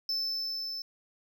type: tone with level ramp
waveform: triangle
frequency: 5274 Hz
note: E8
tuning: in tune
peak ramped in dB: -27 to -34 dBFS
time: 0.09-0.82 s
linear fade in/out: 2 ms
effects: none